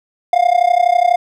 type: tone with amplitude modulation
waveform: triangle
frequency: 707 Hz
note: F5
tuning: 21 cents sharp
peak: -4 dBFS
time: 0.33-1.16 s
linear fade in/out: 2 ms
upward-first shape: sine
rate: 32.1 Hz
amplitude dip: 90%
effects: none